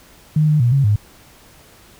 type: tone with pitch steps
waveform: sine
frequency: 153.6 / 151.7 / 120.3 / 138 / 104 Hz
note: D#3 / D#3 / B2 / C#3 / G#2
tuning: -22 / -44 / -45 / -7 / +3 cents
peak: -11 dBFS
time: 0.36-0.96 s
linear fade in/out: 5 ms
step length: 120 ms
effects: pink hiss -47 dBFS RMS until 1.99 s